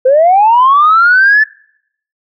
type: linear sweep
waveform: sine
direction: up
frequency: 498.5 to 1759 Hz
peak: -3 dBFS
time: 0.05-1.44 s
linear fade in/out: 10 ms
effects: noise-tail reverb RT60 0.7 s tail -24 dB re dry + tanh soft clip ceiling 0 dBFS